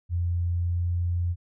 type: tone with pitch glide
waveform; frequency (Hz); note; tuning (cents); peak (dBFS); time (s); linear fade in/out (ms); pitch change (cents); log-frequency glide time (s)
sine; 86.8 to 87.3; F2 to F2; -10 to 0; -23; 0.09-1.36; 50; +10; 0.52-0.89
effects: none